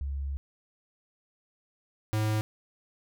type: tone pair in turn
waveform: sine / square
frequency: 69.3 / 107.91 Hz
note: C#2 / A2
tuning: 0 / -33 cents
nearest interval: minor sixth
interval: 767 cents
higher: second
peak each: -30 / -26 dBFS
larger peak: second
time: 0.01-0.37 / 2.13-2.41 s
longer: first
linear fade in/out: 0 ms
effects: none